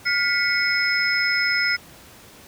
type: tone cluster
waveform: sine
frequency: 1422 / 1982 / 2206 / 5150 Hz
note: F6 / B6 / C#7 / E8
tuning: +31 / +6 / -9 / -41 cents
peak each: -24 dBFS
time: 0.05-1.77 s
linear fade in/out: 20 ms
effects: pink hiss -46 dBFS RMS until 2.47 s + high-pass 60 Hz 12 dB/octave